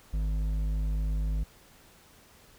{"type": "tone with hard clipping", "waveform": "triangle", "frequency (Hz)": 51.91, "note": "G#1", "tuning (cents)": 0, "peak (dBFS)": -28, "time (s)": [0.13, 1.44], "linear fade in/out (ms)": 10, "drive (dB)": 11, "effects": ["pink hiss -57 dBFS RMS until 2.58 s"]}